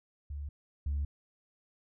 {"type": "tone pair in turn", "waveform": "sine", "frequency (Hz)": [72.1, 71.6], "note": ["D2", "D2"], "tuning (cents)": [-31, -43], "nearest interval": "unison", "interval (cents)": 12, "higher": "first", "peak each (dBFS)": [-36, -28], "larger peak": "second", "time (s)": [[0.3, 0.49], [0.86, 1.05]], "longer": "neither", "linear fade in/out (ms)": 5, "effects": ["tanh soft clip ceiling -27 dBFS"]}